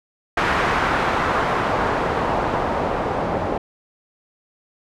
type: noise with low-pass filter sweep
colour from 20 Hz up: white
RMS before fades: -21 dBFS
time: 0.37-3.58 s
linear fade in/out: 5 ms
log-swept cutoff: 1500 to 670 Hz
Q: 1.2
effects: none